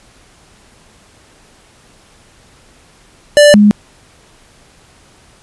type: tone pair in turn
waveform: square / sine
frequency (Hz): 587.3 / 207.6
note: D5 / G#3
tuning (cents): 0 / 0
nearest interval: octave + tritone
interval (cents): 1800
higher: first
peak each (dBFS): -3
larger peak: neither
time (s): 3.37-3.54 / 3.54-3.71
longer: neither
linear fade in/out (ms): 0
effects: pink hiss -46 dBFS RMS until 5.42 s + resampled to 24000 Hz